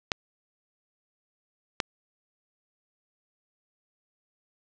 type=clicks; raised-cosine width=0.2 ms; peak=-7 dBFS; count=2; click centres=0.118 / 1.802 s; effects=low-pass 7000 Hz 12 dB/octave